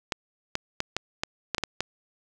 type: clicks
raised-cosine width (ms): 0.2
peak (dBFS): -9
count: 9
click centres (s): 0.122 / 0.554 / 0.804 / 0.966 / 1.235 / 1.547 / 1.582 / 1.637 / 1.806
effects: none